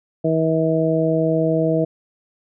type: harmonic tone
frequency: 160.6 Hz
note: E3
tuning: 45 cents flat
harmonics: 1 / 2 / 3 / 4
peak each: -21 / -21 / -21 / -21 dBFS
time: 0.24-1.85 s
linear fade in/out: 10 ms
effects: none